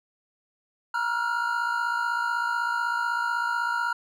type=tone cluster; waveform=triangle; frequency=950 / 1376 / 1432 Hz; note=A#5 / F6 / F6; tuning=+33 / -26 / +43 cents; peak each=-27 dBFS; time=0.94-3.93 s; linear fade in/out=5 ms; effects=none